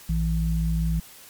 sine tone pair together, 57.84 / 163.5 Hz, A#1 / E3, -13 / -14 cents, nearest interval octave + tritone, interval 1799 cents, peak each -23 / -24 dBFS, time 0.09-1 s, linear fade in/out 5 ms, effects white hiss -47 dBFS RMS until 1.29 s + MP3 96 kbps

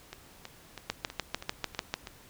two click trains, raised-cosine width 0.2 ms, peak -12 / -23 dBFS, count 8 / 7, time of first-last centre 0.9-1.94 / 0.13-2.072 s, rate 6.73 / 3.09 Hz, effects pink hiss -55 dBFS RMS until 2.29 s

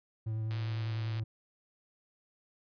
triangle tone with vibrato, 110 Hz, A2, in tune, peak -30 dBFS, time 0.26-1.24 s, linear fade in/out 10 ms, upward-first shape sine, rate 10 Hz, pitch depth 15 cents each way
click train, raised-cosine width 0.2 ms, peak -29 dBFS, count 84, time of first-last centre 0.51-1.196 s, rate 121 Hz
effects resampled to 11025 Hz

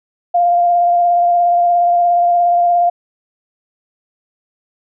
sine tone with vibrato, 698.5 Hz, F5, in tune, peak -9 dBFS, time 0.34-2.9 s, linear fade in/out 10 ms, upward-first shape square, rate 17 Hz, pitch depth 14 cents each way, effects none

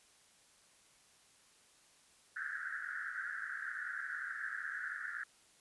white band-pass noise, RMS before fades -42 dBFS, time 2.36-5.24 s, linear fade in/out 5 ms, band 1400 to 1800 Hz, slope 96 dB/octave, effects white hiss -66 dBFS RMS until 5.6 s + resampled to 24000 Hz

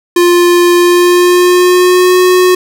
square tone with pitch glide, 350.4 to 365.1 Hz, F4 to F#4, +6 to -23 cents, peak -5 dBFS, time 0.16-2.55 s, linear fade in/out 5 ms, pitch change +71 cents, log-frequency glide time 0.77-2.17 s, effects none

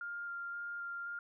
sine tone with vibrato, 1400 Hz, F6, 4 cents sharp, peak -39 dBFS, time 0.01-1.19 s, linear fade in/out 2 ms, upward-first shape square, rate 1.9 Hz, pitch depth 8 cents each way, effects none

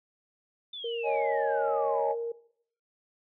sine exponential sweep, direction down, 3585 to 857 Hz, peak -37 dBFS, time 0.73-2.12 s, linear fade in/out 5 ms
sine tone, 465.9 Hz, A#4, 1 cent flat, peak -30 dBFS, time 0.84-2.32 s, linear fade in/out 5 ms
sine chord, C# suspended second, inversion none, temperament just, 554.4 / 623.7 / 831.5 Hz, C#5 / D#5 / G#5, 0 / +4 / +2 cents, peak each -29 / -31 / -29 dBFS, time 1.03-2.16 s, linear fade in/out 50 ms
effects noise-tail reverb RT60 0.6 s tail -18 dB re dry + tanh soft clip ceiling -15 dBFS

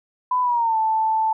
sine tone with pitch glide, 1000 to 880.7 Hz, B5 to A5, +21 to +1 cents, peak -17 dBFS, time 0.31-1.33 s, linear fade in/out 5 ms, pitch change -220 cents, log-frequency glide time 0.42-0.77 s, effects none

